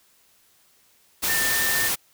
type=tone in noise; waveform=sine; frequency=1799 Hz; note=A6; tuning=38 cents sharp; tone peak=-24 dBFS; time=1.28-1.89 s; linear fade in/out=20 ms; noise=white; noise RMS=-24 dBFS; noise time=1.22-1.96 s; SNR=-3 dB; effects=white hiss -60 dBFS RMS until 2.13 s